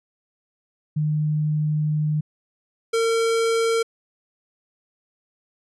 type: tone pair in turn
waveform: sine / square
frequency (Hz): 152.1 / 455.8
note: D#3 / A#4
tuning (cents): -39 / -39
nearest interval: octave + perfect fifth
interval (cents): 1900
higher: second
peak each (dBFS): -19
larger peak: neither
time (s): 0.96-2.21 / 2.93-3.83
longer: first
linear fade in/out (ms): 10
effects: resampled to 24000 Hz